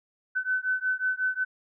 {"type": "beating tone pair", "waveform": "sine", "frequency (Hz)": [1511, 1516.5], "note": ["F#6", "F#6"], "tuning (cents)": [36, 42], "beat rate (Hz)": 5.5, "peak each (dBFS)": -28, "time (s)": [0.35, 1.45], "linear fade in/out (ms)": 20, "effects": []}